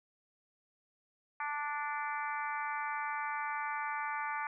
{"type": "harmonic tone with a mistuned harmonic", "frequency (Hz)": 293.7, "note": "D4", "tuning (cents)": 0, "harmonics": [3, 4, 5, 6, 7, 8], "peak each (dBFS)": [-38, -40, -42, -44, -45, -46], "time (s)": [1.4, 4.47], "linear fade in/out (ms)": 2, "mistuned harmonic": 8, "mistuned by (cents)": -24, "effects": []}